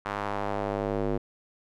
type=tone with band-pass filter sweep; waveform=square; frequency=50.7 Hz; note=G#1; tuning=41 cents flat; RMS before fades=-30 dBFS; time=0.05-1.18 s; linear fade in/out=10 ms; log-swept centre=1200 to 390 Hz; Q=1.4; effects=none